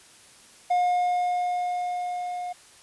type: tone with level ramp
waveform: triangle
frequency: 716 Hz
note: F5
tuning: 43 cents sharp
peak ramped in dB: -17 to -28 dBFS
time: 0.7-2.53 s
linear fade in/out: 10 ms
effects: white hiss -52 dBFS RMS until 2.82 s + resampled to 24000 Hz